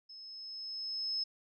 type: tone with level ramp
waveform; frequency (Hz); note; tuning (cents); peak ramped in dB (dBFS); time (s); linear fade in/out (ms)
sine; 5190; E8; -28; -48 to -31; 0.09-1.24; 10
effects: none